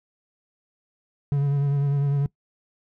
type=tone with vibrato; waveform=triangle; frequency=141.4 Hz; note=C#3; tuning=35 cents sharp; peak=-17 dBFS; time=1.32-2.26 s; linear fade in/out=0 ms; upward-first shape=triangle; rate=10 Hz; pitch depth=36 cents each way; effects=noise-tail reverb RT60 0.1 s tail -21 dB re dry